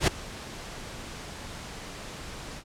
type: noise with ADSR envelope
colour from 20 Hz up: pink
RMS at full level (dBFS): -20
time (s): 0-2.64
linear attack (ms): 75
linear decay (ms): 8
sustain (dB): -20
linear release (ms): 70
effects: low-pass 8000 Hz 12 dB/octave